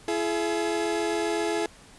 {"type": "tone pair together", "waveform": "30% pulse", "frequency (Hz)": [336.7, 424.2], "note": ["E4", "G#4"], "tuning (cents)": [37, 37], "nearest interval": "major third", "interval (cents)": 400, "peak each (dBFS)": -25, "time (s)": [0.08, 1.66], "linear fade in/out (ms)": 2, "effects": ["pink hiss -51 dBFS RMS until 1.98 s", "resampled to 24000 Hz"]}